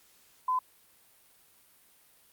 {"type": "tone", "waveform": "sine", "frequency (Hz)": 1016, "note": "B5", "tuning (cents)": 49, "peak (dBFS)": -25, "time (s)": [0.48, 0.59], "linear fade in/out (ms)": 5, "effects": ["white hiss -62 dBFS RMS until 2.32 s", "Opus 48 kbps"]}